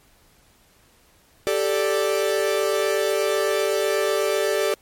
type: chord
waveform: 45% pulse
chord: G suspended second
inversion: none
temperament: equal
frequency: 392 / 440 / 587.3 Hz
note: G4 / A4 / D5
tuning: 0 / 0 / 0 cents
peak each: -24 dBFS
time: 1.47-4.74 s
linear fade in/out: 0 ms
effects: pink hiss -57 dBFS RMS until 4.81 s + MP3 64 kbps